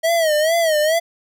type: tone with vibrato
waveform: square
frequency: 638 Hz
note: D#5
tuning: 43 cents sharp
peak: -15 dBFS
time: 0.03-1 s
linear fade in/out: 20 ms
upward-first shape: sine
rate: 2.3 Hz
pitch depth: 110 cents each way
effects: none